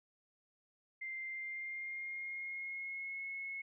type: tone with pitch glide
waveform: sine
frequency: 2092 to 2182 Hz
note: C7 to C#7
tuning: -1 to -28 cents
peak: -40 dBFS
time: 1.01-3.62 s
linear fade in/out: 10 ms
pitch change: +73 cents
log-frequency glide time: 1.29-3.25 s
effects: none